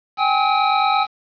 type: tone cluster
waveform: square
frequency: 776 / 825 / 1282 Hz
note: G5 / G#5 / E6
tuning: -18 / -12 / -49 cents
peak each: -20 dBFS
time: 0.17-1.07 s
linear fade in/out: 50 ms
effects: resampled to 11025 Hz + 7-bit